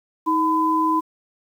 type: tone pair together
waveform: sine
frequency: 317.6 / 1008.3 Hz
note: D#4 / B5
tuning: +36 / +36 cents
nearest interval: octave + minor sixth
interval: 2000 cents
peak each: -21 / -18 dBFS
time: 0.26-1.01 s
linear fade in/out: 20 ms
effects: 8-bit